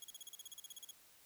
15% pulse tone bursts, 3323 Hz, G#7, in tune, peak -40 dBFS, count 15, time 0.02-0.91 s, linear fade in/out 2 ms, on 22 ms, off 40 ms, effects white hiss -65 dBFS RMS until 1.25 s

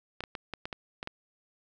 clicks, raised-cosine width 0.3 ms, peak -20 dBFS, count 8, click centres 0.206 / 0.238 / 0.352 / 0.537 / 0.655 / 0.728 / 1.029 / 1.074 s, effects none

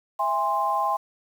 sine chord, E augmented, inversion none, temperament equal with one note detuned, 659.3 / 815.4 / 1046.5 Hz, E5 / G#5 / B#5, 0 / -32 / 0 cents, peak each -30 / -25 / -24 dBFS, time 0.19-0.97 s, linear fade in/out 10 ms, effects 8-bit

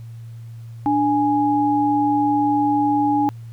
sine tone pair together, 293.7 / 830.7 Hz, D4 / G#5, 0 / 0 cents, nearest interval octave + tritone, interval 1800 cents, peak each -18 dBFS, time 0.86-3.29 s, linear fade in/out 0 ms, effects added 115 Hz sine -33 dBFS peak until 3.52 s + pink hiss -57 dBFS RMS until 3.52 s

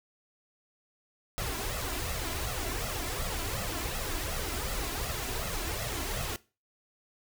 pink noise with flanger, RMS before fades -34 dBFS, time 1.38-6.36 s, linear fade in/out 0 ms, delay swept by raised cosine 1.5 to 3 ms, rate 2.7 Hz, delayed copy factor +0.7, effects noise-tail reverb RT60 0.3 s tail -19 dB re dry

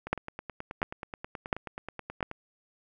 two click trains, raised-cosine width 0.5 ms, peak -22 / -10 dBFS, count 22 / 4, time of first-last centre 0.07-2.314 / 0.13-2.228 s, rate 9.36 / 1.43 Hz, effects none

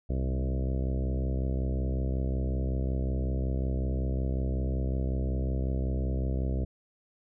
harmonic tone with a mistuned harmonic, 65.41 Hz, C2, in tune, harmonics 1 / 2 / 3 / 4 / 5 / 6 / 7 / 8 / 9 / 10, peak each -28 / -34 / -38 / -40 / -42 / -44 / -45 / -46 / -47 / -48 dBFS, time 0.09-6.65 s, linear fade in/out 10 ms, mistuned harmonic 2, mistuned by -19 cents, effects none

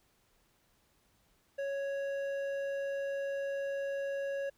sine tone with hard clipping, 554.4 Hz, C#5, in tune, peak -35 dBFS, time 1.58-4.5 s, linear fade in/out 10 ms, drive 8 dB, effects pink hiss -71 dBFS RMS until 4.57 s

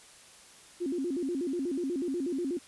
sine tone with vibrato, 307.7 Hz, D#4, 19 cents flat, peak -29 dBFS, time 0.8-2.59 s, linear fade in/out 20 ms, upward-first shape square, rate 8.2 Hz, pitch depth 230 cents each way, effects white hiss -54 dBFS RMS until 2.67 s + resampled to 24000 Hz

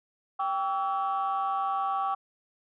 sine chord, C# diminished, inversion second, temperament equal with one note detuned, 784 / 1137.3 / 1318.5 Hz, G5 / C#6 / E6, 0 / +44 / 0 cents, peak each -28 / -29 / -34 dBFS, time 0.39-2.15 s, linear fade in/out 10 ms, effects tanh soft clip ceiling -20 dBFS

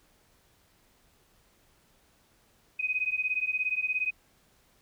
sine beating tone pair, 2500 / 2517 Hz, D#7 / D#7, +8 / +19 cents, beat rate 17 Hz, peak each -30 dBFS, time 2.79-4.11 s, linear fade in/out 10 ms, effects pink hiss -65 dBFS RMS until 4.81 s

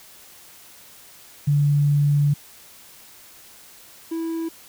sine / triangle tone pair in turn, 144.8 / 328.4 Hz, D3 / E4, -24 / -6 cents, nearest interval octave + major second, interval 1418 cents, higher second, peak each -15 / -22 dBFS, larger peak first, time 1.47-2.34 / 4.11-4.49 s, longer first, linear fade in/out 10 ms, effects white hiss -47 dBFS RMS until 4.68 s

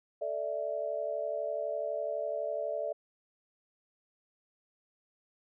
sine chord, A suspended fourth, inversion none, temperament equal, 440 / 587.3 / 659.3 Hz, A4 / D5 / E5, 0 / 0 / 0 cents, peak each -40 / -34 / -36 dBFS, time 0.21-2.93 s, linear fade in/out 10 ms, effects none

